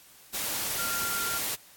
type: tone in noise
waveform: sine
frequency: 1387 Hz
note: F6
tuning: 12 cents flat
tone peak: -32 dBFS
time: 0.78-1.39 s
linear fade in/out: 20 ms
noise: white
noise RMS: -31 dBFS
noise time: 0.33-1.56 s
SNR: -4 dB
effects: white hiss -54 dBFS RMS until 1.76 s + AAC 64 kbps